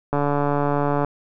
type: click train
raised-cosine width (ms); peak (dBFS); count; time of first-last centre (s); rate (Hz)
1; -8; 133; 0.13-1.047; 144
effects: none